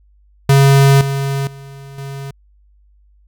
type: tone with level steps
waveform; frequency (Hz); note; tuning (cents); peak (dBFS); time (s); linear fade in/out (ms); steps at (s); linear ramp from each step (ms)
square; 137.9; C#3; -9; -7 / -17 / -33 / -26; 0.49-2.31; 5; 1.01 / 1.47 / 1.98; 2
effects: added 50 Hz sine -48 dBFS peak until 3.27 s